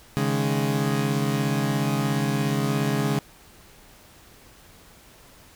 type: chord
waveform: 30% pulse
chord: C# suspended second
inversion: none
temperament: equal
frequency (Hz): 138.59 / 155.56 / 207.7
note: C#3 / D#3 / G#3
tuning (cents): 0 / 0 / 0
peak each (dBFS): -22 / -26 / -24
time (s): 0.17-3.19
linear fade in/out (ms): 0
effects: pink hiss -51 dBFS RMS until 5.55 s